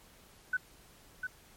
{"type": "tone with echo", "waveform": "sine", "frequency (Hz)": 1500, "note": "F#6", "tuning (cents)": 23, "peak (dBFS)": -27, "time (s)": [0.53, 0.57], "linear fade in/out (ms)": 5, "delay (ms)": 700, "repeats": 1, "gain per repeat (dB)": -6, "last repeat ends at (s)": 1.27, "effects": ["pink hiss -59 dBFS RMS until 1.56 s", "MP3 64 kbps"]}